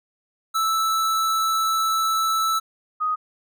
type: tone pair in turn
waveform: square / sine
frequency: 1316 / 1248.3 Hz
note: E6 / D#6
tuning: -3 / +5 cents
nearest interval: minor second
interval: 92 cents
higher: first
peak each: -20 dBFS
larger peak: neither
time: 0.54-2.6 / 3-3.16 s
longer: first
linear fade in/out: 20 ms
effects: none